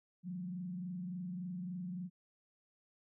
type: tone with frequency modulation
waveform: sine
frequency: 180 Hz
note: F#3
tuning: 47 cents flat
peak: -39 dBFS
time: 0.23-2.1 s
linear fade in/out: 50 ms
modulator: 23.5 Hz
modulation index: 0.53
effects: none